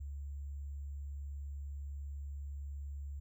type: tone with sample-and-hold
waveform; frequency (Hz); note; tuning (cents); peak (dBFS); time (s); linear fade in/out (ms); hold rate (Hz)
sine; 70.7; C#2; +35; -40; 0-3.2; 10; 7350
effects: none